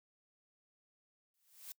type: noise with exponential growth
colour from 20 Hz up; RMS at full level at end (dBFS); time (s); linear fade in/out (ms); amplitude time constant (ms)
blue; -45; 1.34-1.72; 1; 81
effects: noise-tail reverb RT60 0.1 s tail -26 dB re dry